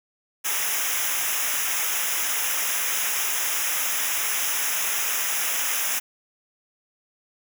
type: noise with comb filter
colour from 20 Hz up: white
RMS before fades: -25 dBFS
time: 0.44-6 s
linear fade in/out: 20 ms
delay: 0.23 ms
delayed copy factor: -1
effects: none